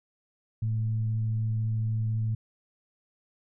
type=tone with frequency modulation; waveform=sine; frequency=111 Hz; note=A2; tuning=16 cents sharp; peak=-25 dBFS; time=0.62-2.35 s; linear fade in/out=5 ms; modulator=104 Hz; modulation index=0.26; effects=none